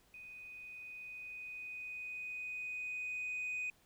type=tone with level ramp; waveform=sine; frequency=2493 Hz; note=D#7; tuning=3 cents sharp; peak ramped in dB=-49 to -34 dBFS; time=0.14-3.7 s; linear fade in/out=2 ms; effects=tanh soft clip ceiling -35 dBFS + pink hiss -69 dBFS RMS until 3.85 s